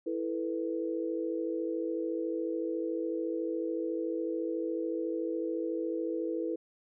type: chord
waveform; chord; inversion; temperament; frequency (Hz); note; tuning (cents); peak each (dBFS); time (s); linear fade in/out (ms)
sine; E suspended fourth; none; equal; 329.6 / 440 / 493.9; E4 / A4 / B4; 0 / 0 / 0; -33 / -37 / -36; 0.06-6.56; 10
effects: none